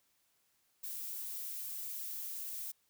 violet noise, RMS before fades -42 dBFS, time 0.83-2.72 s, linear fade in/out 10 ms, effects white hiss -75 dBFS RMS until 2.89 s

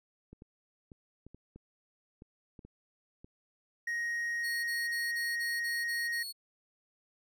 clicks, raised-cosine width 3 ms, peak -37 dBFS, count 10, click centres 0.33 / 0.421 / 0.918 / 1.266 / 1.346 / 1.56 / 2.221 / 2.592 / 2.65 / 3.245 s
triangle tone, 1877 Hz, A#6, 11 cents sharp, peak -30 dBFS, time 3.87-6.23 s, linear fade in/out 5 ms
sawtooth tone bursts, 4373 Hz, C#8, 24 cents flat, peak -36 dBFS, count 8, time 4.43-6.327 s, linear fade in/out 20 ms, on 210 ms, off 31 ms
effects none

